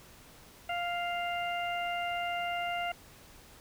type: harmonic tone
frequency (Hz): 698.5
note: F5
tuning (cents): 0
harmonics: 1 / 2 / 3 / 4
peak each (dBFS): -33 / -40 / -39 / -40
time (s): 0.69-2.92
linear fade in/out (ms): 5
effects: pink hiss -55 dBFS RMS until 3.6 s